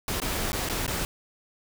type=noise with dropouts; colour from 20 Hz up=pink; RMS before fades=-29 dBFS; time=0.08-1.05 s; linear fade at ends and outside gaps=1 ms; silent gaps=0.201-0.218 / 0.52-0.53 / 0.689-0.697 / 0.865-0.878 s; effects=none